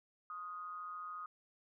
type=tone with amplitude modulation; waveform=sine; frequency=1244.5 Hz; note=D#6; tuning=in tune; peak=-40 dBFS; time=0.3-1.26 s; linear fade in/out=2 ms; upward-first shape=sine; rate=174 Hz; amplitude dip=55%; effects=none